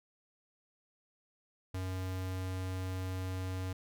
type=tone; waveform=square; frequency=93.1 Hz; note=F#2; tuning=11 cents sharp; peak=-36 dBFS; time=1.74-3.73 s; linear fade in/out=5 ms; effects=none